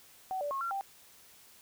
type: tone with pitch steps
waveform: sine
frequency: 755 / 581 / 1086 / 1370 / 786 Hz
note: F#5 / D5 / C#6 / F6 / G5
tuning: +35 / -19 / -36 / -34 / +4 cents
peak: -32 dBFS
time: 0.31-0.81 s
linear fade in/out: 0 ms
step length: 100 ms
effects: white hiss -58 dBFS RMS until 1.61 s